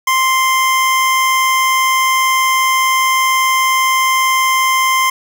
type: tone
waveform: 25% pulse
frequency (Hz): 1046.5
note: C6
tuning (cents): 0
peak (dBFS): -7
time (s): 0.07-5.1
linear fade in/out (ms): 5
effects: none